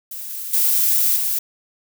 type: noise with level steps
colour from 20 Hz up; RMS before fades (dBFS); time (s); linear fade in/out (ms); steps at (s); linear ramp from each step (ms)
violet; -31 / -29 / -17 / -21; 0.11-1.39; 5; 0.3 / 0.53 / 1.16; 5
effects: none